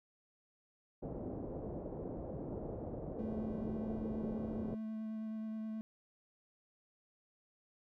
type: low-pass noise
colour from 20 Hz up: white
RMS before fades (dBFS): -43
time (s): 1.02-4.75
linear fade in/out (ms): 10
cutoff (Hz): 540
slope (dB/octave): 24
type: tone with vibrato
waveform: triangle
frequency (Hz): 219.1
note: A3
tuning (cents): -7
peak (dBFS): -37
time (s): 3.19-5.81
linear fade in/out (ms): 0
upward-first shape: sine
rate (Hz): 9.4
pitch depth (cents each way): 11
effects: none